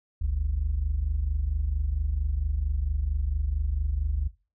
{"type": "tone pair together", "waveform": "sine", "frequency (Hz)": [49, 73.42], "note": ["G1", "D2"], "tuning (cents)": [0, 0], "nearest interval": "perfect fifth", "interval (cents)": 700, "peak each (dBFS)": -25, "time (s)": [0.21, 4.28], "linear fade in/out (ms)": 10, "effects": ["noise-tail reverb RT60 0.3 s tail -20 dB re dry", "tanh soft clip ceiling -19 dBFS"]}